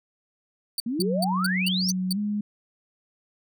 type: tone bursts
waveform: sawtooth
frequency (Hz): 4556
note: C#8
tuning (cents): +47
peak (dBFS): -22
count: 7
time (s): 0.78-2.127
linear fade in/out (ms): 2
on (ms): 21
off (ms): 200
type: exponential sweep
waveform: sine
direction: up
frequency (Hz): 220 to 6272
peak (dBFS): -25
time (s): 0.86-1.92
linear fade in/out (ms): 5
type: tone with pitch glide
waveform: sine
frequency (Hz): 185 to 207.7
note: F#3 to G#3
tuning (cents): 0 to 0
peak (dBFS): -24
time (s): 0.99-2.41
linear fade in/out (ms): 5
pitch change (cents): +200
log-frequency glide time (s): 2.13-2.18
effects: none